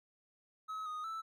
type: tone with pitch steps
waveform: triangle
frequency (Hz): 1282 / 1242 / 1319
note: E6 / D#6 / E6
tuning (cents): -49 / -3 / +1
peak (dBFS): -37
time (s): 0.68-1.22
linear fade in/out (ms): 20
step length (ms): 180
effects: none